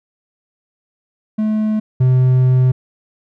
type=tone pair in turn; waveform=triangle; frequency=215.4 / 128.08 Hz; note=A3 / C3; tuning=-37 / -37 cents; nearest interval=major sixth; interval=900 cents; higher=first; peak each=-12 / -7 dBFS; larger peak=second; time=1.38-1.8 / 2-2.72 s; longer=second; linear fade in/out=10 ms; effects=none